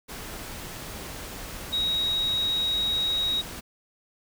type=tone in noise; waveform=sine; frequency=3800 Hz; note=A#7; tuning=33 cents sharp; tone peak=-23 dBFS; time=1.72-3.42 s; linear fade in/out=20 ms; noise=pink; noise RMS=-38 dBFS; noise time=0.08-3.61 s; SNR=+12 dB; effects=none